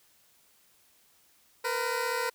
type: tone pair together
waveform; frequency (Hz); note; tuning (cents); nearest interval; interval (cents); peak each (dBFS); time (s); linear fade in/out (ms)
15% pulse; 466.2 / 501.6; A#4 / B4; 0 / +27; minor second; 127; -25; 1.64-2.3; 10
effects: white hiss -64 dBFS RMS until 2.34 s